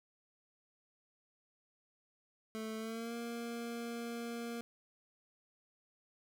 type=tone with pitch glide; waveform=25% pulse; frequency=220 to 234.4 Hz; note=A3 to A#3; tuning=0 to +10 cents; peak=-36 dBFS; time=2.55-4.61 s; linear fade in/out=0 ms; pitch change=+110 cents; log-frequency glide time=2.78-3.14 s; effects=none

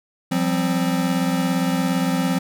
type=chord; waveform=square; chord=F suspended second; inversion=none; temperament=equal with one note detuned; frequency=174.61 / 192.08 / 261.6 Hz; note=F3 / G3 / C4; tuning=0 / -35 / 0 cents; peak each=-23 / -26 / -23 dBFS; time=0.31-2.39 s; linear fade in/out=10 ms; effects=none

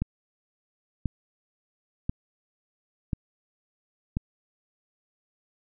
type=click train; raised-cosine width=5 ms; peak=-14 dBFS; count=5; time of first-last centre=0.02-4.169 s; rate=0.964 Hz; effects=none

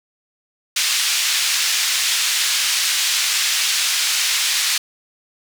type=band-pass noise; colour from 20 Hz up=white; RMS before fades=-19 dBFS; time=0.76-4.78 s; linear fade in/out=5 ms; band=2100 to 5900 Hz; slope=12 dB/octave; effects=none

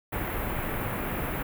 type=band-stop noise; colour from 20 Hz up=pink; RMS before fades=-31 dBFS; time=0.12-1.43 s; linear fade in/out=10 ms; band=2400 to 13000 Hz; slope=24 dB/octave; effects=none

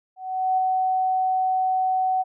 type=tone with ADSR envelope; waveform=sine; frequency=750 Hz; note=F#5; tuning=23 cents sharp; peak=-17 dBFS; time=0.16-2.24 s; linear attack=420 ms; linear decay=4 ms; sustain=-2 dB; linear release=30 ms; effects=none

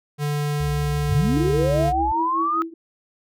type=tone with pitch glide; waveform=square; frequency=146.83 to 145.48 Hz; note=D3 to D3; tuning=0 to -16 cents; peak=-22 dBFS; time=0.18-1.93 s; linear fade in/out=50 ms; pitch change=-16 cents; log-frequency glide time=1.1-1.26 s
type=tone with vibrato; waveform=sine; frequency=66.6 Hz; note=C2; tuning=31 cents sharp; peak=-26 dBFS; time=0.6-2.12 s; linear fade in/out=5 ms; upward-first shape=triangle; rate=5.9 Hz; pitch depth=170 cents each way
type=linear sweep; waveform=sine; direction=up; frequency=72.3 to 1285 Hz; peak=-19 dBFS; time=1.09-2.62 s; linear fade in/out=0 ms
type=tone with tremolo; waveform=sine; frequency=329.6 Hz; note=E4; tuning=in tune; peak=-23 dBFS; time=1.36-2.74 s; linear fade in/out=5 ms; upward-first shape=triangle; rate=5 Hz; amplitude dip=95%
effects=none

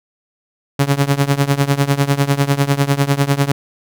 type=tone with tremolo; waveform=sawtooth; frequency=140.4 Hz; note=C#3; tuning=22 cents sharp; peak=-5 dBFS; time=0.79-3.52 s; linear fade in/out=5 ms; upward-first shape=triangle; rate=10 Hz; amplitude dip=95%; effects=none

